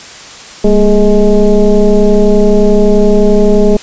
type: tone with frequency modulation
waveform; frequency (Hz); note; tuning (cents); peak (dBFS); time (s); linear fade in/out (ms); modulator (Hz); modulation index
sine; 199.2; G3; +28; -3; 0.64-3.77; 5; 215; 1.6
effects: white hiss -30 dBFS RMS until 3.82 s + resampled to 16000 Hz